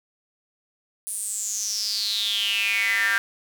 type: tone with high-pass filter sweep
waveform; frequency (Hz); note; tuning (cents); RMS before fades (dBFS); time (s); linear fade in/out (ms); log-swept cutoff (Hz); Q
square; 106.3; G#2; +41; -25; 1.07-3.18; 0; 9900 to 1600; 8.8
effects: none